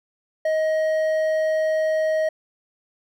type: tone with hard clipping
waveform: triangle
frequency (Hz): 629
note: D#5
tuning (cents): +19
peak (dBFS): -20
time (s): 0.45-2.29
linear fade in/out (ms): 5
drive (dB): 9
effects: none